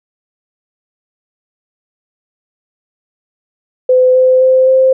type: tone with pitch steps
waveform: sine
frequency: 509 / 513.7 / 518.5 / 523.3 Hz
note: C5 / C5 / C5 / C5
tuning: -48 / -32 / -16 / 0 cents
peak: -5 dBFS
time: 3.89-4.93 s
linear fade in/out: 5 ms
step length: 260 ms
effects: none